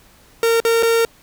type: tone with dropouts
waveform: 45% pulse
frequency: 459.3 Hz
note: A#4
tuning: 26 cents flat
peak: -13 dBFS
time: 0.43-1.05 s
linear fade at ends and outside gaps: 1 ms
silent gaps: 0.602-0.65 / 0.826-0.831 s
effects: pink hiss -50 dBFS RMS until 1.22 s